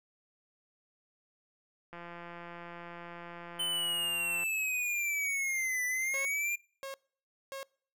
click train, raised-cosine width 0.5 ms, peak -31 dBFS, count 432, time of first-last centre 1.93-4.436 s, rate 172 Hz
square linear two-way sweep, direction down then up, 3054 to 1975.5 to 2411 Hz, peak -31 dBFS, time 3.59-6.56 s, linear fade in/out 10 ms, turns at 5.85 s
sawtooth tone bursts, 543 Hz, C#5, 36 cents flat, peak -35 dBFS, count 3, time 6.14-7.63 s, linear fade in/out 0 ms, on 110 ms, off 580 ms
effects noise-tail reverb RT60 0.5 s tail -25 dB re dry

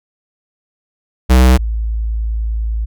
square / sine tone pair in turn, 63.5 / 55.04 Hz, B1 / A1, +49 / +1 cents, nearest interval major second, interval 248 cents, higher first, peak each -6 / -15 dBFS, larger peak first, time 1.29-1.58 / 1.58-2.86 s, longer second, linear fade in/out 20 ms, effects none

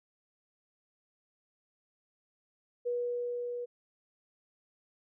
sine tone with level ramp, 484.6 Hz, B4, 33 cents flat, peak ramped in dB -29 to -35 dBFS, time 2.85-3.66 s, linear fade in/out 20 ms, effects none

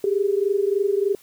sine tone pair together, 392 / 415.3 Hz, G4 / G#4, 0 / 0 cents, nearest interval minor second, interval 100 cents, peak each -20 / -22 dBFS, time 0.04-1.15 s, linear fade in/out 2 ms, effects white hiss -53 dBFS RMS until 1.22 s

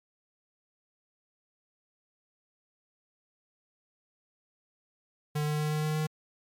square tone with pitch steps, 149.8 / 150.75 / 151.72 / 152.68 / 153.66 / 154.64 Hz, D3 / D3 / D#3 / D#3 / D#3 / D#3, +35 / +46 / -43 / -32 / -21 / -10 cents, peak -28 dBFS, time 5.35-6.07 s, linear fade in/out 10 ms, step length 120 ms, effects MP3 96 kbps

